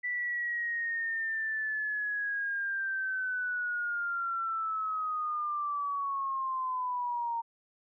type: linear sweep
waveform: sine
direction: down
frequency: 1975.5 to 921 Hz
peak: -30 dBFS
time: 0.03-7.42 s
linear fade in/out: 20 ms
effects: none